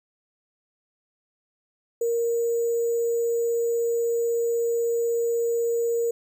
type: tone with sample-and-hold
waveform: sine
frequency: 466.2 Hz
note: A#4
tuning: in tune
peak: -21 dBFS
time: 2.01-6.11 s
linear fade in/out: 5 ms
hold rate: 7350 Hz
effects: none